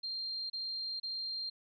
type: tone bursts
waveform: sine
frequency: 4186 Hz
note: C8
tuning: in tune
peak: -36 dBFS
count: 3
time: 0.03-1.5 s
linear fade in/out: 10 ms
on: 470 ms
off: 30 ms
effects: none